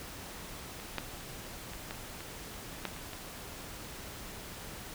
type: clicks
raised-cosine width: 0.3 ms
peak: -28 / -16 / -28 / -23 / -27 / -17 / -30 / -25 dBFS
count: 8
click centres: 0.8 / 0.983 / 1.735 / 1.909 / 2.206 / 2.853 / 2.964 / 3.133 s
effects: pink hiss -45 dBFS RMS until 4.94 s